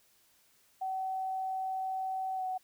sine tone with pitch glide, 759 to 746.8 Hz, F#5 to F#5, +44 to +16 cents, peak -32 dBFS, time 0.81-2.58 s, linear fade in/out 10 ms, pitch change -28 cents, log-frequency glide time 2.35-2.43 s, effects white hiss -67 dBFS RMS until 2.63 s

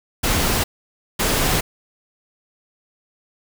pink noise bursts at uneven times, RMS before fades -19 dBFS, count 2, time 0.23-0.64 / 1.19-1.61 s, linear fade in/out 10 ms, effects none

